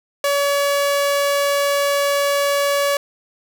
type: tone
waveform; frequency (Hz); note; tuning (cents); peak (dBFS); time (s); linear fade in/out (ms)
sawtooth; 567; C#5; +39; -12; 0.24-2.97; 2
effects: none